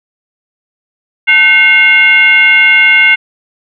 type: tone with frequency modulation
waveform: sine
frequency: 2147 Hz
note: C7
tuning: 44 cents sharp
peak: -3 dBFS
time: 1.27-3.16 s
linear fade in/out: 20 ms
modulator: 629 Hz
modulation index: 0.86
effects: none